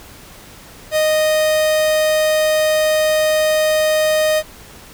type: tone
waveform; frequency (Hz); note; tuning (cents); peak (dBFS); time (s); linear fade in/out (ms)
45% pulse; 620; D#5; -6; -13; 0.91-4.43; 50
effects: pink hiss -40 dBFS RMS until 4.93 s